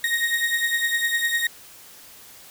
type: beating tone pair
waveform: 35% pulse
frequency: 1864.7 / 1874.6 Hz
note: A#6 / A#6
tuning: 0 / +9 cents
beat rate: 9.9 Hz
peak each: -21 / -24 dBFS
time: 0.04-1.47 s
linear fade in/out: 2 ms
effects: white hiss -46 dBFS RMS until 2.5 s